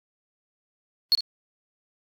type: tone with echo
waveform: sine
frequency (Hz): 4346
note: C#8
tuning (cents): -35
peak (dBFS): -13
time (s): 1.12-1.15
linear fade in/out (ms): 0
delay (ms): 56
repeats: 1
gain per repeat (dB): -12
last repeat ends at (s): 1.206
effects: tanh soft clip ceiling -14 dBFS + AAC 64 kbps